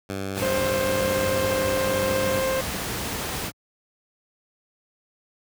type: tone with pitch glide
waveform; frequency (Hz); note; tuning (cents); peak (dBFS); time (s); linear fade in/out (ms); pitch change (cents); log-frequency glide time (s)
10% pulse; 97.1 to 97.83; G2 to G2; -16 to -3; -20; 0.09-2.4; 10; +13; 0.91-1.18
type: noise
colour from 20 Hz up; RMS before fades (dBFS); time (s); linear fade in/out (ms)
pink; -29; 0.34-3.52; 50
type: harmonic tone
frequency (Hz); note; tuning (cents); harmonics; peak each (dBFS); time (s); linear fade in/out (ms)
527; C5; +12; 1 / 2 / 3 / 4 / 5 / 6; -23 / -33 / -36 / -39 / -41 / -44; 0.42-2.61; 5
effects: high-pass 60 Hz 12 dB/octave